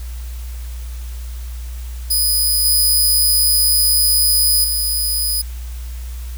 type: tone with level steps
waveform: 10% pulse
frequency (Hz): 4988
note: D#8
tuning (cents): +3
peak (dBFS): -7 / -5 / -10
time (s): 2.1-5.42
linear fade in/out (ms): 10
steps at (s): 2.65 / 4.64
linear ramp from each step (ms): 2
effects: added 60 Hz sine -25 dBFS peak until 6.37 s + white hiss -42 dBFS RMS until 6.37 s